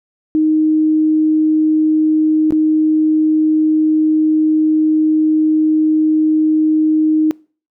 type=tone with dropouts; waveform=sine; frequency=311.1 Hz; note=D#4; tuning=in tune; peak=-10 dBFS; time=0.35-7.31 s; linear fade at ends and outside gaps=0 ms; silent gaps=2.507-2.523 s; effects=noise-tail reverb RT60 0.4 s tail -25 dB re dry